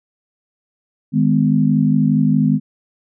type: chord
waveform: sine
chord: G# minor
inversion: second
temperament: equal with one note detuned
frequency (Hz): 155.56 / 207.7 / 252.6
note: D#3 / G#3 / B3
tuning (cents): 0 / 0 / +39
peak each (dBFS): -16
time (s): 1.12-2.6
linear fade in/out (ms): 50
effects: none